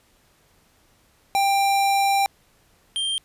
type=tone pair in turn; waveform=square; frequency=791 / 3172 Hz; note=G5 / G7; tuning=+15 / +20 cents; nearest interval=2 octaves; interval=2405 cents; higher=second; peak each=-18 / -23 dBFS; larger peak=first; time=1.35-2.26 / 2.96-3.18 s; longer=first; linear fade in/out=0 ms; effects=pink hiss -60 dBFS RMS until 3.24 s + resampled to 32000 Hz

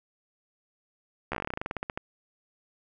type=slowing click train; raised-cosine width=0.5 ms; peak=-16 dBFS; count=19; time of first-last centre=1.32-1.975 s; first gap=13 ms; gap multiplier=1.11; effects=none

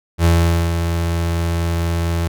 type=tone with ADSR envelope; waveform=35% pulse; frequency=84.3 Hz; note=E2; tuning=39 cents sharp; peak=-8 dBFS; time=0.18-2.28 s; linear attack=67 ms; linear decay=460 ms; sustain=-7 dB; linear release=7 ms; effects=none

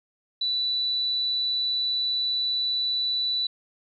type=tone; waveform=sine; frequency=3965 Hz; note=B7; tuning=6 cents sharp; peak=-23 dBFS; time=0.41-3.47 s; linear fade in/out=5 ms; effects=none

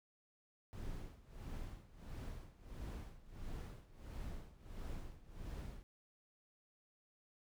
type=noise with tremolo; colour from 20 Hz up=brown; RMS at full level=-45 dBFS; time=0.73-5.83 s; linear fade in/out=0 ms; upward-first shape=sine; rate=1.5 Hz; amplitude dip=85%; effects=none

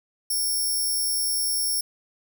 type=tone; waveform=5% pulse; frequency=5470 Hz; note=F8; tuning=37 cents flat; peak=-17 dBFS; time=0.3-1.81 s; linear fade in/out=5 ms; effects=none

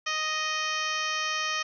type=harmonic tone with a mistuned harmonic; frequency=622.3 Hz; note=D#5; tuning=in tune; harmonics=1 / 2 / 3 / 4 / 5 / 6 / 7 / 8 / 9 / 10; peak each=-43 / -32 / -33 / -34 / -35 / -43 / -42 / -41 / -38 / -42 dBFS; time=0.06-1.63 s; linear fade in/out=10 ms; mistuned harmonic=8; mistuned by=+36 cents; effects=none

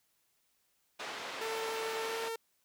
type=band-pass noise; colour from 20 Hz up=pink; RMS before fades=-42 dBFS; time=0.99-2.29 s; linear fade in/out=10 ms; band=530 to 4200 Hz; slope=12 dB/octave
type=tone with pitch glide; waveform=sawtooth; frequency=447 to 454.3 Hz; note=A4 to A#4; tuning=+27 to -45 cents; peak=-32 dBFS; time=1.41-2.36 s; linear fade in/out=5 ms; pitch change=+28 cents; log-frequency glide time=1.98-2.22 s
effects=white hiss -75 dBFS RMS until 2.64 s

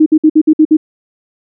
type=tone bursts; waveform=sine; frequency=311.1 Hz; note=D#4; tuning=in tune; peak=-3 dBFS; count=7; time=0-0.77 s; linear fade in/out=10 ms; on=62 ms; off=56 ms; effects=none

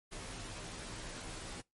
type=noise with comb filter; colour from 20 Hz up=pink; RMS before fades=-45 dBFS; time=0.11-1.62 s; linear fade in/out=20 ms; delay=14 ms; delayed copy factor=-0.95; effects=noise-tail reverb RT60 0.2 s tail -24 dB re dry + MP3 48 kbps

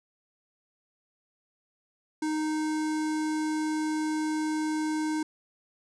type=tone with notch filter; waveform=square; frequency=309.8 Hz; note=D#4; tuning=7 cents flat; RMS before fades=-29 dBFS; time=2.22-5.23 s; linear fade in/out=5 ms; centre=3000 Hz; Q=1.5; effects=resampled to 22050 Hz

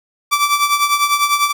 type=tone with tremolo; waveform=sawtooth; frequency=1163 Hz; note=D6; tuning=17 cents flat; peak=-6 dBFS; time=0.31-1.53 s; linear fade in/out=20 ms; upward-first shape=triangle; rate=10 Hz; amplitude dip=75%; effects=none

